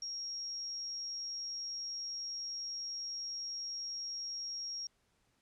sine tone, 5590 Hz, F8, 1 cent sharp, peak -38 dBFS, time 0.02-4.87 s, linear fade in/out 2 ms, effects pink hiss -75 dBFS RMS until 5.41 s + low-pass 10000 Hz 12 dB/octave

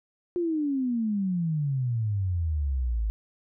sine exponential sweep, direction down, 358 to 51.91 Hz, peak -24 dBFS, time 0.36-3.1 s, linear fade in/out 0 ms, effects none

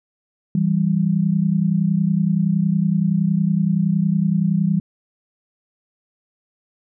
sine tone pair together, 164.81 / 195.55 Hz, E3 / G3, 0 / -4 cents, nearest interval minor third, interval 296 cents, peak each -18 dBFS, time 0.55-4.8 s, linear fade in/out 2 ms, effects none

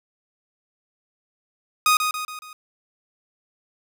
sawtooth tone with echo, 1244.5 Hz, D#6, in tune, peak -11 dBFS, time 1.86-1.97 s, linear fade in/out 2 ms, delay 140 ms, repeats 4, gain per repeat -6 dB, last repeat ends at 2.53 s, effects none

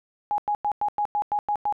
sine tone bursts, 830.6 Hz, G#5, in tune, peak -21 dBFS, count 9, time 0.31-1.725 s, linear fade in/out 0 ms, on 71 ms, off 97 ms, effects none

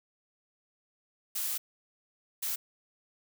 blue noise bursts at uneven times, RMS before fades -33 dBFS, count 2, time 1.35-1.58 / 2.42-2.56 s, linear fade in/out 10 ms, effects none

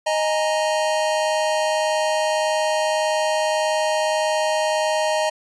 square chord, D# suspended fourth, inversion none, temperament equal, 622.3 / 830.6 / 932.3 Hz, D#5 / G#5 / A#5, 0 / 0 / 0 cents, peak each -21 / -27 / -26 dBFS, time 0.06-5.3 s, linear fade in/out 10 ms, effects resampled to 22050 Hz

